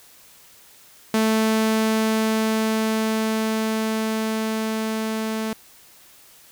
sawtooth tone with level ramp, 220 Hz, A3, in tune, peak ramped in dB -13 to -20 dBFS, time 1.14-5.53 s, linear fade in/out 2 ms, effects white hiss -50 dBFS RMS until 6.51 s

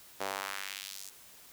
sawtooth tone with high-pass filter sweep, 97.6 Hz, G2, 7 cents flat, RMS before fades -40 dBFS, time 0.2-1.1 s, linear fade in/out 10 ms, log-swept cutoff 550 to 7000 Hz, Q 1.2, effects white hiss -55 dBFS RMS until 1.52 s

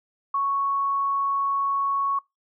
sine tone, 1108.7 Hz, C#6, in tune, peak -21 dBFS, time 0.34-2.19 s, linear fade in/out 5 ms, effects noise-tail reverb RT60 0.2 s tail -24 dB re dry

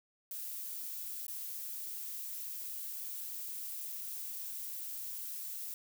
violet noise with dropouts, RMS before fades -42 dBFS, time 0.31-5.74 s, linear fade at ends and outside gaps 1 ms, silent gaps 1.267-1.281 s, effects none

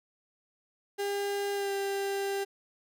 35% pulse tone with pitch glide, 402.3 to 395.6 Hz, G4 to G4, +45 to +16 cents, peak -28 dBFS, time 0.98-2.45 s, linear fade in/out 20 ms, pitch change -29 cents, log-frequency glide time 1.54-1.72 s, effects none

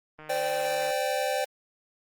click train, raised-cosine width 0.5 ms, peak -30 dBFS, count 111, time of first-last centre 0.19-0.904 s, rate 154 Hz
square chord, C suspended second, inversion none, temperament equal with one note detuned, 516 / 587.3 / 784 Hz, C5 / D5 / G5, -24 / 0 / 0 cents, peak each -31 dBFS, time 0.29-1.45 s, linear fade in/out 10 ms
effects Opus 24 kbps

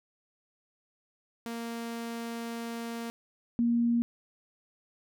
sawtooth / sine tone pair in turn, 232.1 / 235.7 Hz, A#3 / A#3, -7 / +19 cents, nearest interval unison, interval 26 cents, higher second, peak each -31 / -23 dBFS, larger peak second, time 1.46-3.1 / 3.59-4.02 s, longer first, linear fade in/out 0 ms, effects none

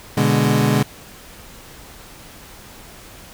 30% pulse chord, G# diminished, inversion first, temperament equal, 123.47 / 146.83 / 207.7 Hz, B2 / D3 / G#3, 0 / 0 / 0 cents, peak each -16 dBFS, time 0.17-0.83 s, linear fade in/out 5 ms, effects pink hiss -41 dBFS RMS until 3.33 s

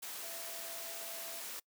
sine tone in noise, 668 Hz, E5, 23 cents sharp, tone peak -51 dBFS, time 0.23-1.41 s, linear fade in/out 10 ms, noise white, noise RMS -44 dBFS, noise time 0.02-1.6 s, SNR -10 dB, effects noise-tail reverb RT60 0.1 s tail -24 dB re dry + high-pass 300 Hz 12 dB/octave

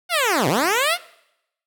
10% pulse linear two-way sweep, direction down then up, 740 to 120.3 to 740 Hz, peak -9 dBFS, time 0.09-0.98 s, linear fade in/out 50 ms, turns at 0.48 s, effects noise-tail reverb RT60 0.8 s tail -20 dB re dry

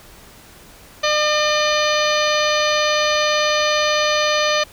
harmonic tone, 603 Hz, D5, 46 cents sharp, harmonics 1 / 2 / 3 / 4 / 5 / 6 / 7 / 8 / 10, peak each -19 / -22 / -24 / -25 / -26 / -27 / -27 / -28 / -29 dBFS, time 1.03-4.64 s, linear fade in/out 10 ms, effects pink hiss -44 dBFS RMS until 4.72 s

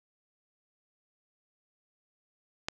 click, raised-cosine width 0.2 ms, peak -14 dBFS, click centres 2.685 s, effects none

